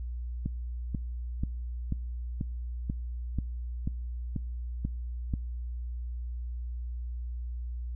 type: click train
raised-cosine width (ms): 5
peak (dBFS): -18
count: 11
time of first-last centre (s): 0.46-5.338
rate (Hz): 2.05
effects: noise-tail reverb RT60 1.0 s tail -26 dB re dry + added 60 Hz sine -33 dBFS peak until 7.95 s